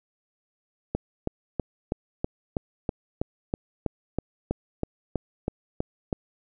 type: click train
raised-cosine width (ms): 2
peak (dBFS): -12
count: 17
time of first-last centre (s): 0.95-6.128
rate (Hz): 3.09
effects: none